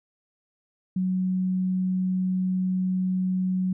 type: tone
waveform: sine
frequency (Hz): 185.3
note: F#3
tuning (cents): +3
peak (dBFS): -22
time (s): 0.96-3.73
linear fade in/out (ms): 5
effects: none

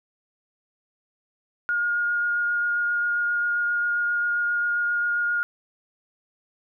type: tone with vibrato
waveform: sine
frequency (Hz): 1426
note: F6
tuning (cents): +36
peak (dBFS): -21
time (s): 1.69-5.43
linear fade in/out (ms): 0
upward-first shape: sine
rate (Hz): 7.5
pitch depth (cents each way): 9
effects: none

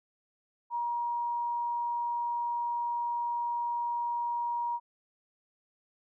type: tone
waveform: sine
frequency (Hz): 950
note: A#5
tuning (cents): +33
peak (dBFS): -29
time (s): 0.7-4.8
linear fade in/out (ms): 50
effects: none

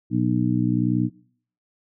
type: harmonic tone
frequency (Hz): 61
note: B1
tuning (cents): -21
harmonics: 2 / 3 / 4 / 5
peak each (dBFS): -24 / -24 / -24 / -24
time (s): 0.1-1.1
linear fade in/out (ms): 50
effects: noise-tail reverb RT60 0.6 s tail -23 dB re dry

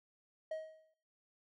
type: tone with exponential decay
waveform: triangle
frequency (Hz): 632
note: D#5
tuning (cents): +27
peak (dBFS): -33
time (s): 0.51-0.94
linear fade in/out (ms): 5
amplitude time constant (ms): 93
effects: noise-tail reverb RT60 0.6 s tail -25 dB re dry + MP3 48 kbps

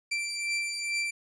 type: beating tone pair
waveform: sawtooth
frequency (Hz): 2347 / 2349.3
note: D7 / D7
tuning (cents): -2 / 0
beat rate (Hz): 2.3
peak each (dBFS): -27 / -32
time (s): 0.11-1.11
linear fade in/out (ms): 10
effects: resampled to 22050 Hz

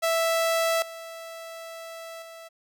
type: tone with level steps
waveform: sawtooth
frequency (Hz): 659.3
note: E5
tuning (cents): 0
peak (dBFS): -18 / -34 / -38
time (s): 0.02-2.49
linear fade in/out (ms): 20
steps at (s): 0.82 / 2.22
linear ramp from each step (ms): 2
effects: none

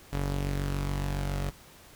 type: tone pair together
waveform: sawtooth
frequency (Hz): 47.19 / 141.4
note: F#1 / C#3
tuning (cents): +35 / +35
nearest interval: octave + perfect fifth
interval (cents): 1900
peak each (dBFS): -26 / -31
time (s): 0.12-1.51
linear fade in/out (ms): 20
effects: pink hiss -53 dBFS RMS until 1.95 s

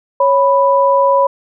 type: tone pair together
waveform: sine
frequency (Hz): 553 / 988.8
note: C#5 / B5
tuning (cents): -4 / +2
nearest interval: minor seventh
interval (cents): 1006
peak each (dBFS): -11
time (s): 0.2-1.27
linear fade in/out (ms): 5
effects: none

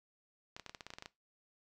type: clicks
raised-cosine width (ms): 0.2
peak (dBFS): -28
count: 12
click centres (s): 0.565 / 0.597 / 0.663 / 0.695 / 0.748 / 0.808 / 0.866 / 0.904 / 0.937 / 0.985 / 1.024 / 1.059
effects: noise-tail reverb RT60 0.2 s tail -18 dB re dry

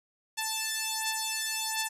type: beating tone pair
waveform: 5% pulse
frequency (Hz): 880 / 881.4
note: A5 / A5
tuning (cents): 0 / +3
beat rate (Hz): 1.4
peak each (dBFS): -20 / -22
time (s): 0.37-1.89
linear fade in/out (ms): 20
effects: resampled to 32000 Hz

